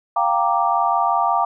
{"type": "chord", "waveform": "sine", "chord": "G minor seventh", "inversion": "third", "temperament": "equal", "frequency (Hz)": [698.5, 784, 932.3, 1174.7], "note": ["F5", "G5", "Bb5", "D6"], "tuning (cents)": [0, 0, 0, 0], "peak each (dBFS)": -21, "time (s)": [0.16, 1.45], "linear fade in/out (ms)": 5, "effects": []}